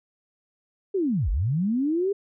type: linear two-way sweep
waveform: sine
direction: down then up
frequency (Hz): 410 to 41.2 to 410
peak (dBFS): -21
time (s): 0.94-2.13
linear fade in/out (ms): 10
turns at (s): 1.3
effects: none